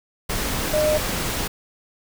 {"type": "tone in noise", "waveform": "sine", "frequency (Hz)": 610, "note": "D#5", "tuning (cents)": -34, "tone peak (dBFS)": -17, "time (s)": [0.73, 0.98], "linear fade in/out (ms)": 10, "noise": "pink", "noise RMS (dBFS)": -25, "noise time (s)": [0.29, 1.48], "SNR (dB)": 5, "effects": []}